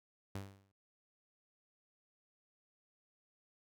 sawtooth tone with exponential decay, 98.2 Hz, G2, 4 cents sharp, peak -35 dBFS, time 0.35-0.72 s, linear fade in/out 5 ms, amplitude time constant 80 ms, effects none

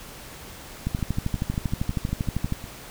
two click trains, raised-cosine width 5 ms, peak -12 / -23 dBFS, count 22 / 10, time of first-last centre 0.87-2.524 / 0.99-2.641 s, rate 12.7 / 5.45 Hz, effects pink hiss -42 dBFS RMS until 2.9 s

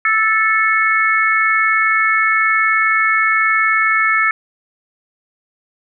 harmonic tone, 439 Hz, A4, 4 cents flat, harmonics 3 / 4 / 5, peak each -16 / -16 / -16 dBFS, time 0.05-4.31 s, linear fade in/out 2 ms, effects none

